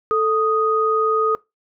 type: tone pair together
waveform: sine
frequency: 440 / 1244.5 Hz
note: A4 / D#6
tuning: 0 / 0 cents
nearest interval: octave + tritone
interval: 1800 cents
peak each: -18 dBFS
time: 0.11-1.35 s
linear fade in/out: 0 ms
effects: noise-tail reverb RT60 0.2 s tail -22 dB re dry